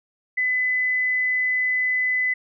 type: tone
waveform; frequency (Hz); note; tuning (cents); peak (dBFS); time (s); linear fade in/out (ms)
sine; 2009; B6; +29; -19; 0.37-2.34; 10
effects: none